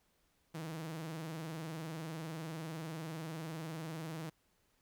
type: tone with vibrato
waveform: sawtooth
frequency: 160 Hz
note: D#3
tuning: 49 cents sharp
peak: -37 dBFS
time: 0.54-4.3 s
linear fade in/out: 10 ms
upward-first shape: triangle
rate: 20 Hz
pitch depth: 120 cents each way
effects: pink hiss -75 dBFS RMS until 4.81 s